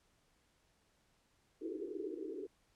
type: band-pass noise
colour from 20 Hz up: white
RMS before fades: -43 dBFS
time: 1.61-2.47 s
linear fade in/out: 10 ms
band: 300 to 450 Hz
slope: 96 dB/octave
effects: pink hiss -74 dBFS RMS until 2.75 s + low-pass 10000 Hz 12 dB/octave